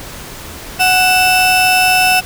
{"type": "tone pair together", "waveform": "35% pulse", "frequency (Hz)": [741.3, 2644], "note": ["F#5", "E7"], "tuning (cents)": [3, 5], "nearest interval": "octave + minor seventh", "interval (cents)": 2202, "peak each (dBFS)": -10, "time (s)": [0.79, 2.21], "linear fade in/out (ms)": 20, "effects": ["pink hiss -30 dBFS RMS until 2.25 s"]}